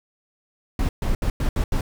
brown noise bursts at uneven times, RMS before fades -21 dBFS, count 6, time 0.79-0.89 / 1.02-1.15 / 1.22-1.3 / 1.4-1.49 / 1.56-1.64 / 1.72-1.81 s, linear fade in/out 2 ms, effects none

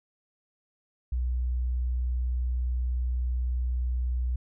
sine tone, 61.74 Hz, B1, in tune, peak -25 dBFS, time 1.12-4.36 s, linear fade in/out 5 ms, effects none

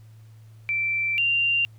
sine tone pair in turn, 2341 / 2778 Hz, D7 / F7, -6 / -10 cents, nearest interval minor third, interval 296 cents, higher second, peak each -22 / -19 dBFS, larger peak second, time 0.69-1.18 / 1.18-1.65 s, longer first, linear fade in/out 0 ms, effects added 110 Hz sine -45 dBFS peak until 1.78 s + pink hiss -63 dBFS RMS until 1.78 s

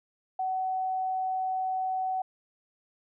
sine tone, 752 Hz, F#5, 28 cents sharp, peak -27 dBFS, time 0.39-2.22 s, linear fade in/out 5 ms, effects none

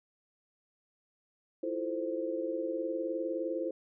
sine chord, F major seventh, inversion third, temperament equal, 329.6 / 349.2 / 440 / 523.3 Hz, E4 / F4 / A4 / C5, 0 / 0 / 0 / 0 cents, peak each -36 / -40 / -40 / -35 dBFS, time 1.63-3.71 s, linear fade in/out 5 ms, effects none

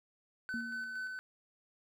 triangle tone with tremolo, 1513 Hz, F#6, 38 cents sharp, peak -35 dBFS, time 0.49-1.19 s, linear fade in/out 0 ms, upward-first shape square, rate 4.3 Hz, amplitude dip 30%
sine tone with exponential decay, 233.1 Hz, A#3, in tune, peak -36 dBFS, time 0.54-1.19 s, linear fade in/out 0 ms, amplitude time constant 140 ms
effects none

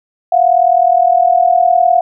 sine tone pair together, 686.4 / 726 Hz, F5 / F#5, -30 / -33 cents, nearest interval minor second, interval 97 cents, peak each -10 dBFS, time 0.32-2.01 s, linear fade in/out 5 ms, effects none

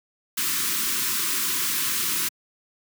white band-stop noise, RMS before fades -25 dBFS, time 0.37-2.29 s, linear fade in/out 10 ms, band 400 to 980 Hz, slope 96 dB/octave, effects high-pass 150 Hz 12 dB/octave

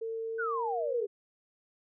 sine tone with pitch glide, 451 to 475.6 Hz, A4 to A#4, +43 to +35 cents, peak -33 dBFS, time 0.01-1.06 s, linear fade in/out 10 ms, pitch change +92 cents, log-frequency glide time 0.33-0.95 s
sine exponential sweep, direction down, 1534 to 392 Hz, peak -31 dBFS, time 0.38-1.07 s, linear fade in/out 20 ms
effects none

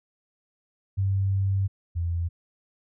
sine tone pair in turn, 97.3 / 85.19 Hz, G2 / F2, -12 / -42 cents, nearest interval major second, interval 230 cents, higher first, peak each -21 / -24 dBFS, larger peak first, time 0.97-1.68 / 1.95-2.29 s, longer first, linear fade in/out 20 ms, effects none

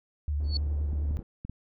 sine tone with vibrato, 73.42 Hz, D2, in tune, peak -26 dBFS, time 0.28-1.17 s, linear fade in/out 0 ms, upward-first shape sine, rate 9.6 Hz, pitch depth 39 cents each way
pink low-pass noise, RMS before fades -45 dBFS, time 0.4-1.23 s, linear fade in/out 2 ms, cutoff 410 Hz, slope 12 dB/octave
sine tone with exponential growth, 4435 Hz, C#8, in tune, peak -26 dBFS, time 0.44-0.57 s, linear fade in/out 2 ms, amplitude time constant 28 ms
clicks, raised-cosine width 5 ms, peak -25 dBFS, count 5, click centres 0.931 / 1.11 / 1.192 / 1.45 / 1.496 s
effects none

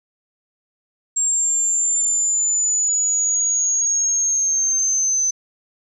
sine linear sweep, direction down, 7470 to 6120 Hz, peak -16 dBFS, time 1.16-5.31 s, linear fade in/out 10 ms, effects none

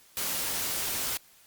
white noise, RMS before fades -31 dBFS, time 0.17-1.17 s, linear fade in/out 0 ms, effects white hiss -58 dBFS RMS until 1.46 s + Opus 48 kbps

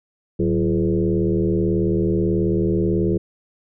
sine tone with frequency modulation, 261.6 Hz, C4, in tune, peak -16 dBFS, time 0.39-3.18 s, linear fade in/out 10 ms, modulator 78.4 Hz, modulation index 2.3, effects none

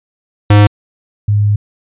square / sine tone pair in turn, 103.6 / 103.6 Hz, G#2 / G#2, -4 / -4 cents, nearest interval unison, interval 0 cents, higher neither, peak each -4 / -8 dBFS, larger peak first, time 0.5-0.67 / 1.28-1.56 s, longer second, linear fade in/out 5 ms, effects resampled to 8000 Hz

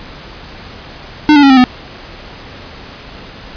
square tone with pitch steps, 301.6 / 288.1 / 275.3 / 263 / 251.3 Hz, D4 / D4 / C#4 / C4 / B3, +46 / -33 / -12 / +9 / +30 cents, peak -4 dBFS, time 1.29-1.64 s, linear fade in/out 0 ms, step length 70 ms, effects pink hiss -32 dBFS RMS until 3.56 s + resampled to 11025 Hz

